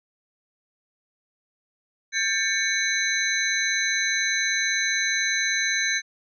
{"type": "tone cluster", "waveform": "sine", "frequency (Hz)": [1595, 1779, 2230, 3985, 6190], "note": ["G6", "A6", "C#7", "B7", "G8"], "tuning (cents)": [30, 19, 10, 15, -23], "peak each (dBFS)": -28, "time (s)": [2.12, 6.02], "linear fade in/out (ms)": 50, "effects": []}